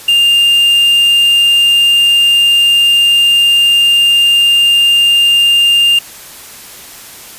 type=tone with quantisation; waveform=triangle; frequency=2803 Hz; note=F7; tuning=6 cents sharp; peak=-4 dBFS; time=0.08-5.99 s; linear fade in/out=5 ms; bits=4; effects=white hiss -32 dBFS RMS until 7.38 s + resampled to 32000 Hz